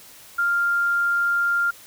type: tone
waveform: sine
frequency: 1396.9 Hz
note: F6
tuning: in tune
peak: -18 dBFS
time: 0.38-1.71 s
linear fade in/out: 10 ms
effects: white hiss -46 dBFS RMS until 1.86 s